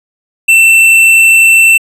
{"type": "tone with tanh clipping", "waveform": "triangle", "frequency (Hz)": 2682, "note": "E7", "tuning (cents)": 29, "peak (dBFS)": -4, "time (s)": [0.48, 1.78], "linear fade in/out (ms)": 10, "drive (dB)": 17, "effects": ["resampled to 32000 Hz"]}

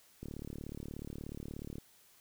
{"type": "click train", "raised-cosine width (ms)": 3, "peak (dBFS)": -30, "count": 58, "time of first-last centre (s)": [0.23, 1.783], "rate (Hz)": 36.7, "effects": ["white hiss -64 dBFS RMS until 2.2 s"]}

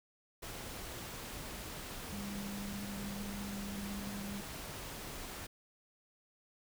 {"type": "tone in noise", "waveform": "sine", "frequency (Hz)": 200.9, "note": "G3", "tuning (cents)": 43, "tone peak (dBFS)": -41, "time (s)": [2.12, 4.41], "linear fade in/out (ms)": 10, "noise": "pink", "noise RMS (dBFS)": -45, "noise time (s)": [0.42, 5.47], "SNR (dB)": 1, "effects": []}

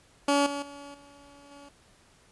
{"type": "tone with level steps", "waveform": "15% pulse", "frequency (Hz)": 284, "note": "C#4", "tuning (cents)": 42, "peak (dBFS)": [-15, -25, -36, -45, -41], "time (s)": [0.28, 1.69], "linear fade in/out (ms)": 5, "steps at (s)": [0.46, 0.62, 0.94, 1.51], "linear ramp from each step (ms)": 5, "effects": ["pink hiss -60 dBFS RMS until 2.31 s", "resampled to 24000 Hz"]}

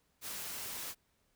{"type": "noise", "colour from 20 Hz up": "white", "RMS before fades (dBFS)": -42, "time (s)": [0.21, 0.95], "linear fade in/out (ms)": 50, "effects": ["pink hiss -75 dBFS RMS until 1.35 s"]}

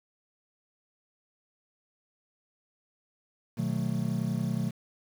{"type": "chord", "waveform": "triangle", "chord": "B dominant seventh", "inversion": "none", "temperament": "just", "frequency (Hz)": [123.47, 154.34, 185.21, 222.2], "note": ["B2", "D#3", "F#3", "A3"], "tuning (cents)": [0, -14, 2, 17], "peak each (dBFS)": -31, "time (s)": [3.57, 4.71], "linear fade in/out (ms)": 20, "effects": ["8-bit"]}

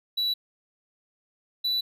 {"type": "tone pair in turn", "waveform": "triangle", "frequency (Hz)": [3936, 3963], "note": ["B7", "B7"], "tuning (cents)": [-7, 5], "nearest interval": "unison", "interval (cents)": 12, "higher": "second", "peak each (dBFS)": -22, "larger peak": "neither", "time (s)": [[0.17, 0.34], [1.64, 1.81]], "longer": "neither", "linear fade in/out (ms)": 10, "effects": []}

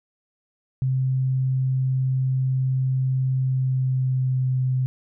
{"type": "tone with pitch glide", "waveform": "sine", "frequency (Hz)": [130.81, 129.08], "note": ["C3", "C3"], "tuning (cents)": [0, -23], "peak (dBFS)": -19, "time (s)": [0.82, 4.86], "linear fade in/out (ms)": 0, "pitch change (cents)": -23, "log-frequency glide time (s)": [3.36, 4.54], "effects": []}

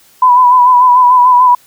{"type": "tone with vibrato", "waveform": "sine", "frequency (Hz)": 994, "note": "B5", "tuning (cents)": 11, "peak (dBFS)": -3, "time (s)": [0.22, 1.55], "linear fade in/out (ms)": 5, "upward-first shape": "sine", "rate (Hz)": 6.8, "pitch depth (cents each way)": 40, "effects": ["white hiss -46 dBFS RMS until 1.66 s"]}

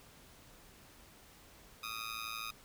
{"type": "tone with amplitude modulation", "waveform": "15% pulse", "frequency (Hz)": 1244.5, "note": "D#6", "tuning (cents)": 0, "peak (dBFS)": -30, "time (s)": [1.83, 2.51], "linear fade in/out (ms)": 5, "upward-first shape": "sine", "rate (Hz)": 112, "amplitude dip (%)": 90, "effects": ["pink hiss -59 dBFS RMS until 2.64 s"]}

